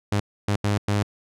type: tone bursts at uneven times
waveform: sawtooth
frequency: 102.6 Hz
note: G#2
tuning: 21 cents flat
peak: -16 dBFS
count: 4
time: 0.12-0.2 / 0.48-0.56 / 0.64-0.78 / 0.88-1.03 s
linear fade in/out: 5 ms
effects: low-pass 9000 Hz 12 dB/octave